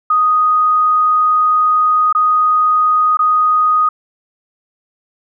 sine tone with dropouts, 1244.5 Hz, D#6, in tune, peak -9 dBFS, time 0.1-3.89 s, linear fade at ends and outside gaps 5 ms, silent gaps 2.127-2.149 / 3.171-3.191 s, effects none

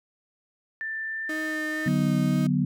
sine tone with pitch glide, 1775 to 1801.9 Hz, A6 to A6, +15 to +41 cents, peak -29 dBFS, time 0.81-1.88 s, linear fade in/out 0 ms, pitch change +26 cents, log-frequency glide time 1.04-1.67 s
35% pulse tone with vibrato, 311 Hz, D#4, 1 cent flat, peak -29 dBFS, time 1.29-2.47 s, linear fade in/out 5 ms, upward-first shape triangle, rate 2 Hz, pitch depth 13 cents each way
sine chord, B minor, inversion first, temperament equal, 146.83 / 185 / 246.9 Hz, D3 / F#3 / B3, 0 / 0 / 0 cents, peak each -25 dBFS, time 1.86-2.65 s, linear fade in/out 5 ms
effects none

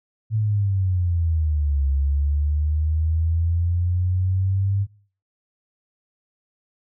sine exponential two-way sweep, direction down then up, 111.3 to 68.3 to 100.4 Hz, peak -18 dBFS, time 0.3-4.87 s, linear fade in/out 50 ms, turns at 1.87 s, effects noise-tail reverb RT60 0.4 s tail -19 dB re dry

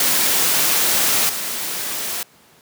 white noise with level steps, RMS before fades -17 / -25 dBFS, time 0-2.23 s, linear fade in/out 2 ms, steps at 1.29 s, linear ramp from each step 5 ms, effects pink hiss -51 dBFS RMS until 2.61 s + high-pass 150 Hz 12 dB/octave

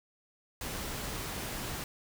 pink noise, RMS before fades -38 dBFS, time 0.61-1.84 s, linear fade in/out 2 ms, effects none

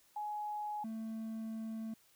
sine / triangle tone pair in turn, 839 / 222.2 Hz, G#5 / A3, +17 / +17 cents, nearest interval octave + major seventh, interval 2300 cents, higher first, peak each -37 / -37 dBFS, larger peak neither, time 0.16-0.84 / 0.84-1.94 s, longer second, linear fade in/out 5 ms, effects white hiss -68 dBFS RMS until 2.15 s

